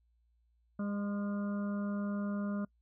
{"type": "harmonic tone with a mistuned harmonic", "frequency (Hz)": 203, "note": "G#3", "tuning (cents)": -39, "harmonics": [1, 2, 3, 5, 6, 7], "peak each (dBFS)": [-33, -51, -45, -54, -50, -51], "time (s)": [0.79, 2.65], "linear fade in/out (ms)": 5, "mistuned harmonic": 5, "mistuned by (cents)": 38, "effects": ["noise-tail reverb RT60 0.1 s tail -25 dB re dry", "added 58 Hz sine -69 dBFS peak until 2.81 s"]}